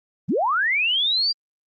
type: linear sweep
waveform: sine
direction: up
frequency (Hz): 116.54 to 4803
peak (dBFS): -18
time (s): 0.28-1.33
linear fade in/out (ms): 20
effects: Opus 32 kbps